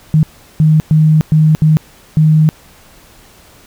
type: tone bursts at uneven times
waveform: sine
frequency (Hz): 155.56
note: D#3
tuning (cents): 0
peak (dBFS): -5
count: 6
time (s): 0.14-0.23 / 0.6-0.8 / 0.91-1.21 / 1.32-1.55 / 1.62-1.77 / 2.17-2.49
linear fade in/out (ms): 0
effects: pink hiss -43 dBFS RMS until 3.66 s